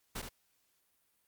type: noise with echo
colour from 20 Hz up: pink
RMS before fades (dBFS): -40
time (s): 0.15-0.22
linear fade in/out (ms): 10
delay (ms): 71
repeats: 1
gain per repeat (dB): -5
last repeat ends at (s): 0.291
effects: white hiss -75 dBFS RMS until 1.27 s + Opus 48 kbps